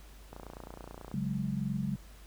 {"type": "click train", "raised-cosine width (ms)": 1, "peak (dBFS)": -30, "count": 24, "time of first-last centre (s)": [0.33, 1.115], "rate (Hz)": 29.3}
{"type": "chord", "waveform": "sine", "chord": "C# suspended fourth", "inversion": "none", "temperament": "equal", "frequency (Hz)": [138.59, 185, 207.7], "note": ["C#3", "F#3", "G#3"], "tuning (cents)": [0, 0, 0], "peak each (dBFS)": -35, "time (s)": [1.14, 1.96], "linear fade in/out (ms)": 2}
{"effects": ["added 50 Hz sine -50 dBFS peak until 2.26 s", "pink hiss -58 dBFS RMS until 2.26 s"]}